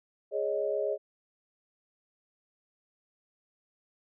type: chord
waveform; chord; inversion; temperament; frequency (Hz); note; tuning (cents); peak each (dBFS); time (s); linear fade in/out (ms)
sine; Ab suspended fourth; none; equal; 415.3 / 554.4 / 622.3; Ab4 / Db5 / Eb5; 0 / 0 / 0; -32; 0.31-0.98; 50
effects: none

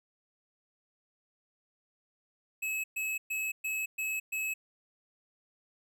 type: tone bursts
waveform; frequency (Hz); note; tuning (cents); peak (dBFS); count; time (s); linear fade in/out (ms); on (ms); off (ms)
square; 2581; E7; -37; -32; 6; 2.62-4.54; 10; 220; 120
effects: none

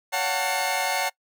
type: tone cluster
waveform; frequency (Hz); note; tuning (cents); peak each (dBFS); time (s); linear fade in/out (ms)
sawtooth; 562 / 707 / 748 / 897 / 2153; C#5 / F5 / F#5 / A5 / C7; +24 / +21 / +19 / +33 / +49; -28 / -30 / -24 / -25 / -26; 0.12-1.1; 20
effects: noise-tail reverb RT60 0.1 s tail -23 dB re dry

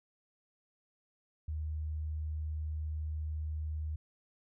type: tone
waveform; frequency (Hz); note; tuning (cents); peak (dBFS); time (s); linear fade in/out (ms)
sine; 77.2; D#2; -13; -34; 1.48-3.96; 5
effects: none

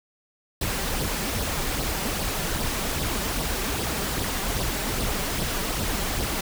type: noise with flanger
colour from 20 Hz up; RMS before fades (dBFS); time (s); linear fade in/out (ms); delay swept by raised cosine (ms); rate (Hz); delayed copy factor
pink; -27; 0.61-6.41; 5; 0.21 to 5.21; 2.5; +0.55
effects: none

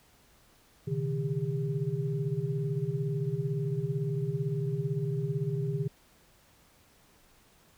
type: tone cluster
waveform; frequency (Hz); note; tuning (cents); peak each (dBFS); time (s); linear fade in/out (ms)
sine; 124 / 139.8 / 157.6 / 401.3; B2 / C#3 / D#3 / G4; +7 / +15 / +23 / +41; -37 / -32 / -33 / -36; 0.87-5.88; 10
effects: pink hiss -62 dBFS RMS until 7.77 s

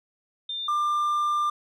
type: tone pair in turn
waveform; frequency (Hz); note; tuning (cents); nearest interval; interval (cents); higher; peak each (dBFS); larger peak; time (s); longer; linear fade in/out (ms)
sine / triangle; 3601 / 1193; A7 / D6; +39 / +27; octave + perfect fifth; 1912; first; -29 / -20; second; 0.49-0.68 / 0.68-1.5; second; 5
effects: none

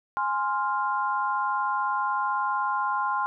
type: chord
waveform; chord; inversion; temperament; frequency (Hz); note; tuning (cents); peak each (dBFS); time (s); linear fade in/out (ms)
sine; F minor; first; equal; 830.6 / 1046.5 / 1396.9; Ab5 / C6 / F6; 0 / 0 / 0; -29 / -26 / -31; 0.17-3.26; 0
effects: none

